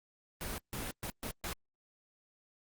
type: noise bursts at uneven times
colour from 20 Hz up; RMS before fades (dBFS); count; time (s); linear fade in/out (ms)
pink; -39; 5; 0.41-0.58 / 0.73-0.91 / 1.03-1.1 / 1.23-1.31 / 1.44-1.53; 0
effects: Opus 32 kbps